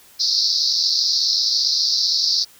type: band-pass noise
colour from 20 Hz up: pink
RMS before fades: -19 dBFS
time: 0.19-2.45 s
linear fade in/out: 20 ms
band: 4100 to 5500 Hz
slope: 96 dB/octave
effects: white hiss -49 dBFS RMS until 2.59 s